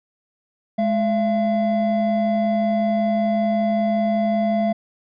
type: tone pair together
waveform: triangle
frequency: 210.9 / 678 Hz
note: G#3 / E5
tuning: +27 / +49 cents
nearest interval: octave + minor sixth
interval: 2022 cents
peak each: -18 / -18 dBFS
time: 0.78-4.73 s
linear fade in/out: 10 ms
effects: resampled to 11025 Hz